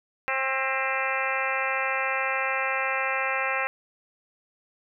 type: harmonic tone with a mistuned harmonic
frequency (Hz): 266.1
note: C4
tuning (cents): +29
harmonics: 2 / 3 / 4 / 5 / 6 / 7 / 8 / 9 / 10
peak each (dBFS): -33 / -33 / -33 / -33 / -33 / -33 / -33 / -33 / -33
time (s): 0.28-3.67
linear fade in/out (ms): 0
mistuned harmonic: 8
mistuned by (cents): -45
effects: none